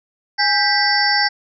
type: tone cluster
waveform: sine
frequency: 825 / 1581 / 1966 / 4631 / 5330 Hz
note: G#5 / G6 / B6 / D8 / E8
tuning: -12 / +14 / -8 / -25 / +18 cents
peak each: -20 dBFS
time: 0.38-1.29 s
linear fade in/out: 20 ms
effects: none